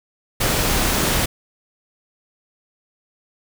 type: noise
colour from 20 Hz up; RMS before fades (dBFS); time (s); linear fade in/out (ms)
pink; -19; 0.4-1.26; 10
effects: none